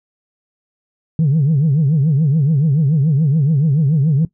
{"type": "tone with vibrato", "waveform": "sine", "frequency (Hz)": 148.2, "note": "D3", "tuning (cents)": 16, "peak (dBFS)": -9, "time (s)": [1.19, 4.25], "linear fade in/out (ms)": 2, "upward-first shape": "triangle", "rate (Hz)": 7, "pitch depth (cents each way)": 230, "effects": ["noise-tail reverb RT60 0.1 s tail -19 dB re dry", "tanh soft clip ceiling -8 dBFS"]}